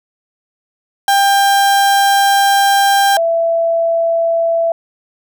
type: tone pair in turn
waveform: 35% pulse / sine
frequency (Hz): 795 / 666.7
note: G5 / E5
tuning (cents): +24 / +19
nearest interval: minor third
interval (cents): 305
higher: first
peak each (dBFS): -7 / -11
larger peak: first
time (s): 1.08-3.17 / 3.17-4.72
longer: first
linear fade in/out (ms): 2
effects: none